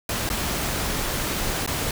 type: noise with dropouts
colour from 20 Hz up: pink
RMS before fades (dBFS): -26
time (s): 0.09-1.91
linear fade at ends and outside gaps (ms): 2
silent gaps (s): 0.291-0.3 / 1.663-1.675
effects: none